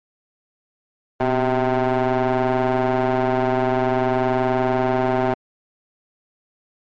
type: ring-modulated tone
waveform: 20% pulse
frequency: 130.81 Hz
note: C3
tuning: in tune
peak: -9 dBFS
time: 1.2-5.34 s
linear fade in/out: 5 ms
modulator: 513 Hz
effects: low-pass 2000 Hz 12 dB/octave + MP3 64 kbps